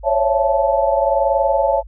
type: tone cluster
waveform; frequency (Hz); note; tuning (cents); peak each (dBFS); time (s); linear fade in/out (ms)
sine; 545 / 566 / 669 / 872; C#5 / C#5 / E5 / A5; -29 / +36 / +25 / -16; -19; 0.03-1.83; 50
effects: added 50 Hz sine -34 dBFS peak until 1.87 s